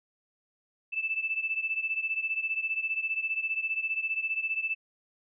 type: beating tone pair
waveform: sine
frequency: 2633 / 2648 Hz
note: E7 / E7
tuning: -3 / +7 cents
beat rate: 15 Hz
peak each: -30 / -33 dBFS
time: 0.92-4.75 s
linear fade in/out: 20 ms
effects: none